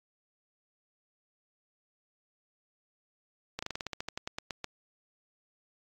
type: slowing click train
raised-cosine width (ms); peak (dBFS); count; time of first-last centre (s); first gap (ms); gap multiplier
0.2; -18; 15; 3.59-4.643; 35; 1.11
effects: AAC 64 kbps